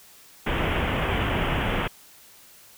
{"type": "low-pass noise", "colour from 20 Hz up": "pink", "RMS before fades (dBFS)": -25, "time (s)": [0.46, 1.88], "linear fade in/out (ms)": 10, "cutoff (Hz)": 3300, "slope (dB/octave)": 96, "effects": ["white hiss -51 dBFS RMS until 2.77 s"]}